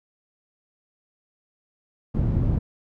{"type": "low-pass noise", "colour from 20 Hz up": "white", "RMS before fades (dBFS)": -22, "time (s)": [2.14, 2.59], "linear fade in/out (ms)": 10, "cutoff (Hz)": 120, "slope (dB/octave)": 12, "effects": []}